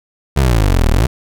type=exponential two-way sweep; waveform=25% pulse; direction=down then up; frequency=72 to 36.71 to 72 Hz; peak=-6 dBFS; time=0.36-1.07 s; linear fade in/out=10 ms; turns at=0.91 s; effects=none